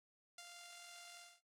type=tone with ADSR envelope; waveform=5% pulse; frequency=697 Hz; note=F5; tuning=4 cents flat; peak=-39 dBFS; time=0.38-1.41 s; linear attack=4 ms; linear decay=39 ms; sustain=-4 dB; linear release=230 ms; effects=AAC 48 kbps